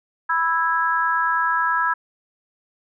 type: chord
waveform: sine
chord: E major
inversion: second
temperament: just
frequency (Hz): 988.9 / 1318.5 / 1648.1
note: B5 / E6 / G#6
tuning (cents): +2 / 0 / -14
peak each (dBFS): -22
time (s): 0.29-1.94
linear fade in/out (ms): 10
effects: none